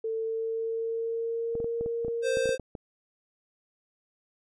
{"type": "tone with pitch glide", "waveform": "sine", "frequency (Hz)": [446.7, 465.1], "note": ["A4", "A#4"], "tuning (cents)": [26, -4], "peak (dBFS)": -28, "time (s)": [0.04, 2.55], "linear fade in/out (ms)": 5, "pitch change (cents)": 70, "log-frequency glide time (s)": [0.15, 1.77]}
{"type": "clicks", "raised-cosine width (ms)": 2, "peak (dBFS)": -24, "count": 12, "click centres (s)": [1.553, 1.602, 1.644, 1.81, 1.861, 2.048, 2.082, 2.371, 2.457, 2.492, 2.597, 2.752]}
{"type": "tone", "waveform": "square", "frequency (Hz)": 523.3, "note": "C5", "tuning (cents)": 0, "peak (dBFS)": -27, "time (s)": [2.22, 2.58], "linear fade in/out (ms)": 50}
{"effects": ["resampled to 22050 Hz"]}